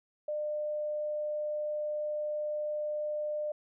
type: tone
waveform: sine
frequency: 601 Hz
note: D5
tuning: 40 cents sharp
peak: -31 dBFS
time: 0.28-3.52 s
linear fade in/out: 5 ms
effects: none